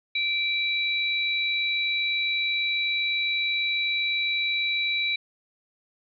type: tone pair together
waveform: sine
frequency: 2339 / 3913 Hz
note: D7 / B7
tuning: -8 / -17 cents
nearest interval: major sixth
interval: 891 cents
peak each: -25 / -27 dBFS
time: 0.15-5.16 s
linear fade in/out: 5 ms
effects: none